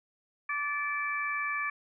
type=harmonic tone; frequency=581 Hz; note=D5; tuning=19 cents flat; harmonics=2 / 3 / 4; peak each=-34 / -34 / -34 dBFS; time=0.49-1.7 s; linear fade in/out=5 ms; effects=none